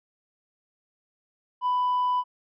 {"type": "tone with tanh clipping", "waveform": "triangle", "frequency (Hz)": 994, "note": "B5", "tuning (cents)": 11, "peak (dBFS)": -22, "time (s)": [1.61, 2.24], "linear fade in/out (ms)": 50, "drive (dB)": 6, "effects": []}